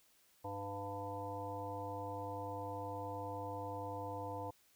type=harmonic tone with a mistuned harmonic; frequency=100 Hz; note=G2; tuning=35 cents sharp; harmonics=1 / 3 / 5 / 7 / 9 / 10; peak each=-47 / -50 / -46 / -48 / -46 / -51 dBFS; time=0.44-4.51 s; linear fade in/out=10 ms; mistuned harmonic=9; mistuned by=-20 cents; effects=white hiss -70 dBFS RMS until 4.75 s